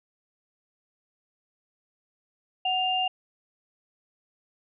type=tone pair together; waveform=sine; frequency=741.9 / 2801 Hz; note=F#5 / F7; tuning=+4 / +4 cents; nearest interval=octave + major seventh; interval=2300 cents; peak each=-26 dBFS; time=2.65-3.08 s; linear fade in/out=5 ms; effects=none